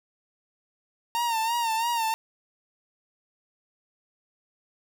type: tone with vibrato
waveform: 45% pulse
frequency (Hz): 919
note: A#5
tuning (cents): -25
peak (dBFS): -24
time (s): 1.15-2.14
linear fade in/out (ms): 0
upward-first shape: sine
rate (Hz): 3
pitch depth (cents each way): 67
effects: none

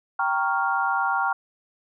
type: chord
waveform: sine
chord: G half-diminished seventh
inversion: none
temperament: equal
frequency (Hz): 784 / 932.3 / 1108.7 / 1396.9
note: G5 / Bb5 / Db6 / F6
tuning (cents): 0 / 0 / 0 / 0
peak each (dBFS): -26 / -27 / -28 / -25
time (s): 0.19-1.33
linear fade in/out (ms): 5
effects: none

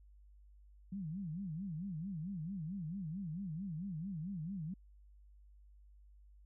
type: tone with vibrato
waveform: sine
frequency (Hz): 175.4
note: F3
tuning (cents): +8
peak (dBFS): -39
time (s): 0.92-4.74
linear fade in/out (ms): 5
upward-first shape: sine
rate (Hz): 4.5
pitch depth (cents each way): 250
effects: added 50 Hz sine -58 dBFS peak until 6.45 s

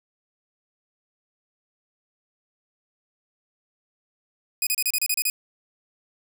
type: tone bursts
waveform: 5% pulse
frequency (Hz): 2489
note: D#7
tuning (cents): 0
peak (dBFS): -11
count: 9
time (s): 4.62-5.3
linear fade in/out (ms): 2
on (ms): 48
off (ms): 31
effects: none

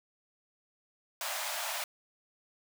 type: high-pass noise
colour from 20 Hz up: pink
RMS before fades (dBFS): -36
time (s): 1.21-1.84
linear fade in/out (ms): 2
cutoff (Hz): 590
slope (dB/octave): 96
effects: none

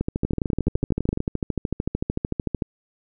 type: two click trains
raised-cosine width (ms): 3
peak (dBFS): -10 / -10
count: 36 / 12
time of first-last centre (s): 0.01-2.622 / 0.25-1.174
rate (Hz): 13.4 / 11.9
effects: none

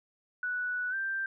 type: tone with pitch glide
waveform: sine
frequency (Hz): 1478 to 1575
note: F#6 to G6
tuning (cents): -2 to +8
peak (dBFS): -30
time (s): 0.43-1.26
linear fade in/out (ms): 2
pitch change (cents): +110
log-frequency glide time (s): 0.9-0.95
effects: none

